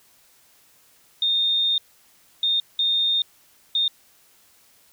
sine tone bursts at uneven times, 3657 Hz, A#7, 34 cents flat, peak -18 dBFS, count 4, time 1.22-1.78 / 2.43-2.6 / 2.79-3.22 / 3.75-3.88 s, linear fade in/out 2 ms, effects white hiss -57 dBFS RMS until 4.92 s

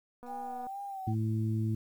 click train, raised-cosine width 1 ms, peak -35 dBFS, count 108, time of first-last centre 0.23-0.669 s, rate 244 Hz
sine tone with vibrato, 780 Hz, G5, 9 cents flat, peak -37 dBFS, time 0.26-1.15 s, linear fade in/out 50 ms, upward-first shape sine, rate 2.2 Hz, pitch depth 52 cents each way
harmonic tone, 110 Hz, A2, in tune, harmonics 1 / 2 / 3, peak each -29 / -35 / -39 dBFS, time 1.07-1.75 s, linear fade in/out 5 ms
effects 10-bit

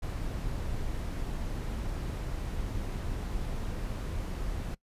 brown noise, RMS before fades -34 dBFS, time 0.02-4.75 s, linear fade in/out 10 ms, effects noise-tail reverb RT60 0.1 s tail -22 dB re dry + resampled to 32000 Hz

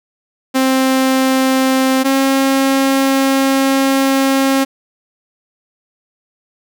sawtooth tone pair in turn, 263 / 270.1 Hz, C4 / C#4, +9 / -45 cents, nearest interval unison, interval 46 cents, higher second, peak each -7 dBFS, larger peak neither, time 0.54-2.04 / 2.04-4.65 s, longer second, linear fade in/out 20 ms, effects none

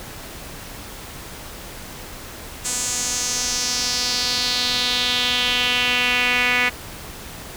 sawtooth tone with band-pass filter sweep, 246.9 Hz, B3, in tune, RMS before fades -21 dBFS, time 2.64-6.7 s, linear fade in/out 20 ms, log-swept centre 7700 to 2200 Hz, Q 3.3, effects pink hiss -36 dBFS RMS until 7.56 s

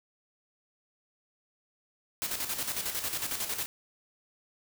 white noise with tremolo, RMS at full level -32 dBFS, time 2.22-3.66 s, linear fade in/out 0 ms, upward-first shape square, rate 11 Hz, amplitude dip 55%, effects none

